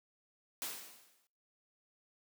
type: noise with exponential decay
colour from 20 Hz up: white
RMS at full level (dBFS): -38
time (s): 0.62-1.27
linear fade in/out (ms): 0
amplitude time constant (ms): 140
effects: noise-tail reverb RT60 0.7 s tail -26 dB re dry + high-pass 200 Hz 12 dB/octave